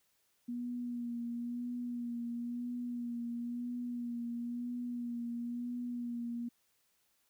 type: tone with vibrato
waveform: sine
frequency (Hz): 240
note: B3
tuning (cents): -49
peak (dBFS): -36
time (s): 0.48-6.49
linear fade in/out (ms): 10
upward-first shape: sine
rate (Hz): 0.99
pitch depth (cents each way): 27
effects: white hiss -75 dBFS RMS until 7.29 s